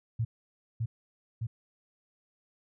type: tone with echo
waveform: sine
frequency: 114 Hz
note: A#2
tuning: 38 cents flat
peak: -26 dBFS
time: 0.19-0.25 s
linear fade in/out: 10 ms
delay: 610 ms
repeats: 2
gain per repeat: -2 dB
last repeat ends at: 1.47 s
effects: none